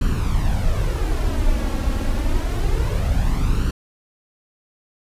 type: noise with flanger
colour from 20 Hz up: brown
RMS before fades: -19 dBFS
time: 0.01-3.71 s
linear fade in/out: 5 ms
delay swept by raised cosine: 0.69 to 3.69 ms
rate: 0.27 Hz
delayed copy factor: +0.6
effects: resampled to 32000 Hz